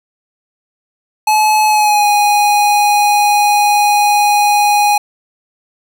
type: tone with pitch glide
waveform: square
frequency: 857 to 826.9 Hz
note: A5 to G#5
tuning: -46 to -8 cents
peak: -9 dBFS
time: 1.27-4.98 s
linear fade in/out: 5 ms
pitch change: -62 cents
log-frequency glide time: 1.66-2.06 s
effects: none